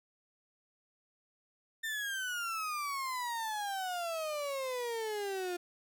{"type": "exponential sweep", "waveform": "35% pulse", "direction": "down", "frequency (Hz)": [1812, 349.2], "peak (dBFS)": -33, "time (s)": [1.83, 5.57], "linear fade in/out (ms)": 10, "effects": []}